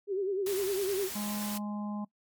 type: tone with vibrato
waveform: sine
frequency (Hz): 388.5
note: G4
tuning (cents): -16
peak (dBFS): -28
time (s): 0.07-1.1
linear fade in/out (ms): 50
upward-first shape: sine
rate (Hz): 9.9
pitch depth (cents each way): 91
type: noise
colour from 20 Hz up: white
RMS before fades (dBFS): -39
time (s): 0.46-1.58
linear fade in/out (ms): 5
type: harmonic tone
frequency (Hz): 207.7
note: G#3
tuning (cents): 0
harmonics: 1 / 3 / 4 / 5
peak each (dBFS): -33 / -48 / -45 / -47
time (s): 1.15-2.05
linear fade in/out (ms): 10
effects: noise-tail reverb RT60 0.1 s tail -21 dB re dry + MP3 96 kbps